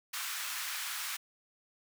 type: high-pass noise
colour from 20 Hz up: pink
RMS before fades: -38 dBFS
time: 0.13-1.17 s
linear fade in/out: 10 ms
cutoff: 1200 Hz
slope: 24 dB/octave
effects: none